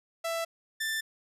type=tone pair in turn; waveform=sawtooth; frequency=664 / 1772.7 Hz; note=E5 / A6; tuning=+12 / +12 cents; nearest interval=octave + perfect fourth; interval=1700 cents; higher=second; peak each=-26 dBFS; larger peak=neither; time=0.24-0.45 / 0.8-1.01 s; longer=neither; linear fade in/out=10 ms; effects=resampled to 32000 Hz